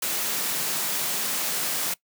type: high-pass noise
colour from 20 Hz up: white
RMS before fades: -27 dBFS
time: 0.02-1.94 s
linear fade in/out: 5 ms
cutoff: 130 Hz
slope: 96 dB/octave
effects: noise-tail reverb RT60 0.1 s tail -21 dB re dry